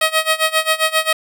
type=tone with tremolo; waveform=10% pulse; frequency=634 Hz; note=D#5; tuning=32 cents sharp; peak=-3 dBFS; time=0.01-1.13 s; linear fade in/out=5 ms; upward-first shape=sine; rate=7.5 Hz; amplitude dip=90%; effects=none